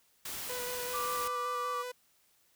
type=noise; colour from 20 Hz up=white; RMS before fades=-40 dBFS; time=0.25-1.28 s; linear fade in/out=5 ms
type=tone with vibrato; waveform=sawtooth; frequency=493.9 Hz; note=B4; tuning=in tune; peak=-34 dBFS; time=0.49-1.92 s; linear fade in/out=10 ms; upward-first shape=square; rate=5.2 Hz; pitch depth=12 cents each way
type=tone with pitch glide; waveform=sine; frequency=1174.7 to 1163.2 Hz; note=D6 to D6; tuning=0 to -17 cents; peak=-33 dBFS; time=0.93-1.83 s; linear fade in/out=20 ms; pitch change=-17 cents; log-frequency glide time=1.6-1.68 s
effects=white hiss -69 dBFS RMS until 2.55 s